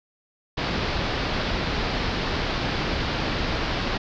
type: low-pass noise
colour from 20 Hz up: pink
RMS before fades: -26 dBFS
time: 0.57-3.98 s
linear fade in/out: 10 ms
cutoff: 5000 Hz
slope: 48 dB/octave
effects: none